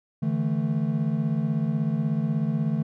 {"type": "chord", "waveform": "triangle", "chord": "D suspended second", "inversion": "none", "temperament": "equal with one note detuned", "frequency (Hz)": [146.83, 163.11, 220], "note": ["D3", "E3", "A3"], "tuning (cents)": [0, -18, 0], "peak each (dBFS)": -25, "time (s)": [0.22, 2.83], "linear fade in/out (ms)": 10, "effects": []}